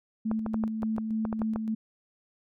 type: tone with tremolo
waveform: sine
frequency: 220 Hz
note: A3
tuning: in tune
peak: -26 dBFS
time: 0.25-1.75 s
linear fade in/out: 10 ms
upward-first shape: square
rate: 3.5 Hz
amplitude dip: 35%
type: clicks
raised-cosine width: 1 ms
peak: -19 dBFS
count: 10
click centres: 0.314 / 0.463 / 0.543 / 0.638 / 0.831 / 0.982 / 1.252 / 1.328 / 1.418 / 1.56 s
effects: none